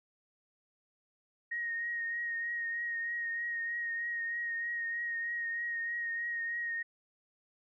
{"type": "tone with vibrato", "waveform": "sine", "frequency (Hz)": 1870, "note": "A#6", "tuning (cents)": 5, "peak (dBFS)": -33, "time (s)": [1.51, 6.83], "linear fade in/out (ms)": 10, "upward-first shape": "triangle", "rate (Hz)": 3.2, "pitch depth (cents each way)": 27, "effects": []}